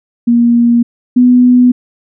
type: tone pair in turn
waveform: sine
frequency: 236.7 / 247.9 Hz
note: A#3 / B3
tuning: +27 / +7 cents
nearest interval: minor second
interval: 80 cents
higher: second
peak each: -5 / -3 dBFS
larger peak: second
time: 0.27-0.83 / 1.16-1.72 s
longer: neither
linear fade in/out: 10 ms
effects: none